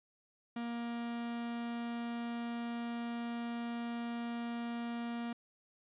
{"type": "tone", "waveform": "45% pulse", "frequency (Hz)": 235.5, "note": "A#3", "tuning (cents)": 18, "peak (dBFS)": -37, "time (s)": [0.56, 5.33], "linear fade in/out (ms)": 5, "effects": ["resampled to 8000 Hz"]}